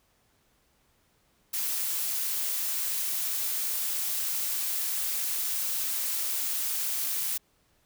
blue noise, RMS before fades -30 dBFS, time 1.53-7.38 s, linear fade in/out 10 ms, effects pink hiss -68 dBFS RMS until 7.85 s

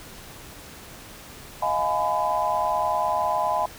sine chord, F half-diminished seventh, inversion third, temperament just, 628.6 / 698.5 / 838.1 / 1005.8 Hz, Eb5 / F5 / Ab5 / Cb6, +18 / 0 / +16 / +31 cents, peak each -28 / -28 / -26 / -25 dBFS, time 1.62-3.66 s, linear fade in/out 5 ms, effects pink hiss -43 dBFS RMS until 3.78 s

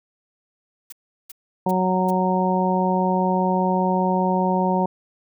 blue noise bursts, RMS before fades -37 dBFS, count 4, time 0.9-2.106 s, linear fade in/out 5 ms, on 24 ms, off 370 ms
harmonic tone, 185 Hz, F#3, in tune, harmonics 1 / 2 / 3 / 4 / 5, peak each -21 / -26 / -26 / -26 / -23 dBFS, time 1.66-4.86 s, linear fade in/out 5 ms
effects none

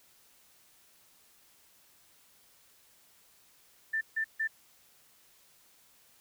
sine tone bursts, 1778 Hz, A6, 18 cents sharp, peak -28 dBFS, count 3, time 3.93-4.476 s, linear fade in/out 10 ms, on 82 ms, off 150 ms, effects white hiss -63 dBFS RMS until 6.2 s

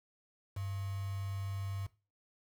sine tone with quantisation, 98 Hz, G2, in tune, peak -36 dBFS, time 0.56-1.87 s, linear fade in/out 10 ms, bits 8, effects noise-tail reverb RT60 0.3 s tail -18 dB re dry

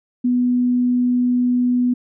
sine tone, 246.9 Hz, B3, in tune, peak -14 dBFS, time 0.24-1.94 s, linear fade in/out 10 ms, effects none

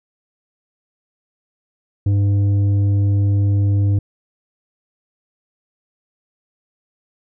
sine tone with tanh clipping, 100.3 Hz, G2, 40 cents sharp, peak -14 dBFS, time 2.06-3.99 s, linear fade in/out 5 ms, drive 7 dB, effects none

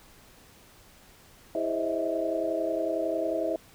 sine tone cluster, 327.3 / 408.3 / 527 / 622 / 653 Hz, E4 / G#4 / C5 / D#5 / E5, -12 / -29 / +12 / -1 / -17 cents, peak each -32 / -36 / -34 / -33 / -30 dBFS, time 1.55-3.56 s, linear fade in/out 2 ms, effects pink hiss -55 dBFS RMS until 3.74 s

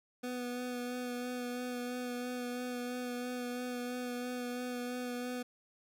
25% pulse tone with vibrato, 246.9 Hz, B3, in tune, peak -33 dBFS, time 0.23-5.43 s, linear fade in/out 10 ms, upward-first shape sine, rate 3 Hz, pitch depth 17 cents each way, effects none

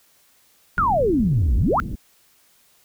pink low-pass noise, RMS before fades -28 dBFS, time 0.77-1.96 s, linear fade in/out 10 ms, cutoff 280 Hz, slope 24 dB/octave
sine exponential two-way sweep, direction down then up, 1467 to 51.4 to 1467 Hz, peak -16 dBFS, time 0.78-1.8 s, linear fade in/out 0 ms, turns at 1.56 s
effects white hiss -58 dBFS RMS until 2.84 s

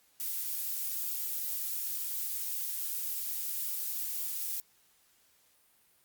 violet noise, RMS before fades -35 dBFS, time 0.2-4.6 s, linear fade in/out 0 ms, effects white hiss -67 dBFS RMS until 6.04 s + Opus 48 kbps

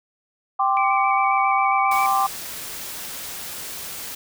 sine chord, G suspended fourth, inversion none, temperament just, 784 / 1045.3 / 1176 Hz, G5 / C6 / D6, 0 / -2 / +2 cents, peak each -20 / -23 / -21 dBFS, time 0.59-2.27 s, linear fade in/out 10 ms
sine tone with vibrato, 2287 Hz, D7, 47 cents flat, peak -25 dBFS, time 0.77-2.06 s, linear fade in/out 0 ms, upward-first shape square, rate 7.4 Hz, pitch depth 23 cents each way
white noise, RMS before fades -33 dBFS, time 1.91-4.15 s, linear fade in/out 5 ms
effects none

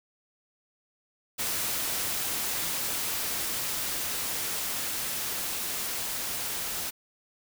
white noise with level ramp, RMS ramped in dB -30 to -33 dBFS, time 1.38-6.91 s, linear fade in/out 20 ms, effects none

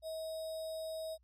sine tone with sample-and-hold, 640 Hz, D#5, 49 cents sharp, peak -38 dBFS, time 0.02-1.18 s, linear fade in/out 50 ms, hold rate 4410 Hz, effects added 60 Hz sine -66 dBFS peak until 1.23 s + MP3 64 kbps

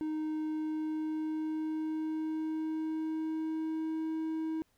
triangle tone with pitch glide, 310.4 to 318.6 Hz, D#4 to D#4, -4 to +41 cents, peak -30 dBFS, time 0.01-4.62 s, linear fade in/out 0 ms, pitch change +45 cents, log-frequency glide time 0.47-4.12 s, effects pink hiss -73 dBFS RMS until 4.77 s

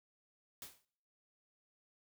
white noise with exponential decay, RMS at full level -45 dBFS, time 0.62-0.85 s, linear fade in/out 1 ms, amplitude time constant 50 ms, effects noise-tail reverb RT60 0.7 s tail -25 dB re dry

